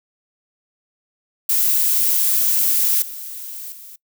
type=noise with level steps; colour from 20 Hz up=violet; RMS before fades=-17 / -32 / -39 dBFS; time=1.49-3.96 s; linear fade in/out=5 ms; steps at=3.02 / 3.72 s; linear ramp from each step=2 ms; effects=noise-tail reverb RT60 0.1 s tail -23 dB re dry